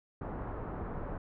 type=low-pass noise; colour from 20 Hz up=pink; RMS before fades=-39 dBFS; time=0.21-1.18 s; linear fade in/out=5 ms; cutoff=1300 Hz; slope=24 dB/octave; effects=none